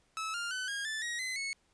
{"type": "tone with pitch steps", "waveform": "sawtooth", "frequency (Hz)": [1300, 1401.4, 1510.7, 1628.5, 1755.5, 1892.3, 2040, 2199], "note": ["E6", "F6", "F#6", "G#6", "A6", "A#6", "C7", "C#7"], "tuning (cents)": [-24, 6, 36, -34, -4, 25, -44, -14], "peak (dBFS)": -31, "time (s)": [0.17, 1.53], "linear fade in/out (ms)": 0, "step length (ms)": 170, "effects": ["pink hiss -71 dBFS RMS until 1.73 s", "resampled to 22050 Hz"]}